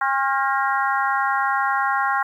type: harmonic tone with a mistuned harmonic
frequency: 269.7 Hz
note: C#4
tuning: 47 cents flat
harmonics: 3 / 4 / 5 / 6 / 7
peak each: -23 / -23 / -24 / -28 / -29 dBFS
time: 0.01-2.23 s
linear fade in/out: 5 ms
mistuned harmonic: 5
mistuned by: +54 cents
effects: 9-bit